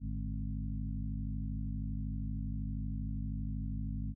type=harmonic tone with a mistuned harmonic; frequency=52.7 Hz; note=G#1; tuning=26 cents sharp; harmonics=1 / 2 / 3 / 4 / 5; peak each=-37 / -41 / -43 / -43 / -47 dBFS; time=0-4.15 s; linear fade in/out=50 ms; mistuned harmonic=3; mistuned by=-98 cents; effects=none